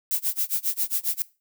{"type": "noise with tremolo", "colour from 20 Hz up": "violet", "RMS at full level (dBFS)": -23, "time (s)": [0.11, 1.22], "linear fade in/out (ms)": 0, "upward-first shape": "sine", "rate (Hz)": 7.4, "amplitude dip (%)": 100, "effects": ["noise-tail reverb RT60 0.3 s tail -20 dB re dry"]}